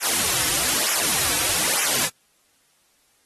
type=noise with flanger; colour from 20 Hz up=white; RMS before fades=-21 dBFS; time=0-2.1 s; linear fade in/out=50 ms; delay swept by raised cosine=0.22 to 5.02 ms; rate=1.1 Hz; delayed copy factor=-1; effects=white hiss -63 dBFS RMS until 3.25 s + AAC 32 kbps